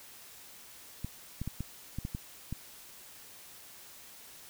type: clicks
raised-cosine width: 5 ms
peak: -23 dBFS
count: 8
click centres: 1.046 / 1.416 / 1.476 / 1.606 / 1.986 / 2.051 / 2.149 / 2.526 s
effects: white hiss -52 dBFS RMS until 4.49 s